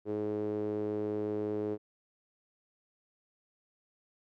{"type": "tone with band-pass filter", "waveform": "sawtooth", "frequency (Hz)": 105.4, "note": "G#2", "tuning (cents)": 26, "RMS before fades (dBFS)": -34, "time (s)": [0.05, 1.78], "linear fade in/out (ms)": 50, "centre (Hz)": 390, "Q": 5.4, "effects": []}